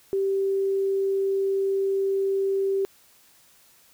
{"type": "tone", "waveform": "sine", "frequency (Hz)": 390, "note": "G4", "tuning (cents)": -9, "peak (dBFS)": -21, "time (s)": [0.13, 2.85], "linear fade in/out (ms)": 0, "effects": ["white hiss -57 dBFS RMS until 3.93 s"]}